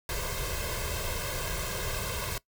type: noise with comb filter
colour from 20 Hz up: pink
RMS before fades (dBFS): -33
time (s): 0.09-2.38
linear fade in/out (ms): 2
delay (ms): 1.9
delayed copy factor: +0.9
effects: noise-tail reverb RT60 0.1 s tail -20 dB re dry

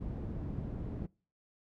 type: low-pass noise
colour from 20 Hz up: white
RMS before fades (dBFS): -39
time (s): 0-1.07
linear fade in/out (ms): 20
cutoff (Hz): 180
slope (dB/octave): 12
effects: noise-tail reverb RT60 0.4 s tail -25 dB re dry

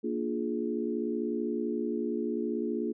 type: chord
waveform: sine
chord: Bb dominant seventh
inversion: none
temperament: equal with one note detuned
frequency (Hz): 233.1 / 293.7 / 349.2 / 420.6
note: Bb3 / D4 / F4 / Ab4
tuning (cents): 0 / 0 / 0 / +22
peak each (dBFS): -33 / -36 / -34 / -35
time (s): 0.03-2.93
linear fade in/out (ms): 20
effects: none

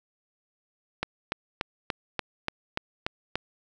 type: click train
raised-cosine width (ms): 0.3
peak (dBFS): -11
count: 9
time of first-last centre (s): 1.03-3.356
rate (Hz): 3.44
effects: none

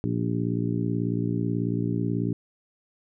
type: harmonic tone with a mistuned harmonic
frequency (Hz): 58.27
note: A#1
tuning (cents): 0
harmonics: 2 / 3 / 4 / 5 / 6 / 7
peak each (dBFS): -28 / -29 / -32 / -30 / -37 / -36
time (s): 0.04-2.33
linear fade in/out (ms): 0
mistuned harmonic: 7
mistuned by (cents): -31
effects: none

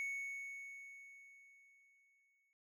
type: tone with exponential decay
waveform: triangle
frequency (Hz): 2217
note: C#7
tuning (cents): 0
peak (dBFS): -36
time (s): 0-2.53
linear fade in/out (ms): 0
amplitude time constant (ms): 550
effects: none

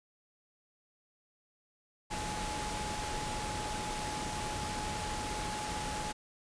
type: tone in noise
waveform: sine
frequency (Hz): 846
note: G#5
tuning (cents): +32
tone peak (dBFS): -39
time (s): 2.1-6.13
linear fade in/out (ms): 20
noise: pink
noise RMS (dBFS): -38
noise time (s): 2.1-6.13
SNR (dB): -4
effects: resampled to 22050 Hz

